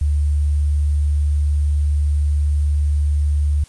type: tone with sample-and-hold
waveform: sine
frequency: 73.42 Hz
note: D2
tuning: in tune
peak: -14 dBFS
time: 0.01-3.64 s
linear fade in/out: 5 ms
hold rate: 8820 Hz
effects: white hiss -49 dBFS RMS until 3.68 s + resampled to 24000 Hz